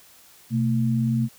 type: tone pair together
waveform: sine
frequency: 126.58 / 224.9 Hz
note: B2 / A3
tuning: +43 / +38 cents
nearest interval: minor seventh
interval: 995 cents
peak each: -22 dBFS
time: 0.5-1.29 s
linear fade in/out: 50 ms
effects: white hiss -52 dBFS RMS until 1.38 s